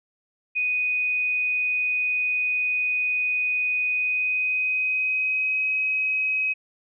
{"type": "tone with pitch glide", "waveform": "sine", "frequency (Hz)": [2489, 2537], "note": ["D#7", "D#7"], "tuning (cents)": [0, 33], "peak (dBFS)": -21, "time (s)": [0.55, 6.54], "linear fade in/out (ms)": 20, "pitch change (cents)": 33, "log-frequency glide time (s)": [3.88, 5.7], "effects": []}